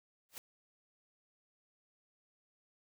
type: noise with exponential growth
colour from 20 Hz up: white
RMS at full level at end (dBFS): -42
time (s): 0.29-0.38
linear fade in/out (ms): 0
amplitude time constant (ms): 19
effects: none